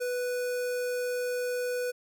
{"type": "tone with notch filter", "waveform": "square", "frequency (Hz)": 494.1, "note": "B4", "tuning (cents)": 1, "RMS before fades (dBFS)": -31, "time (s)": [0, 1.92], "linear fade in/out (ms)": 20, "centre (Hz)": 3300, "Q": 1.8, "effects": []}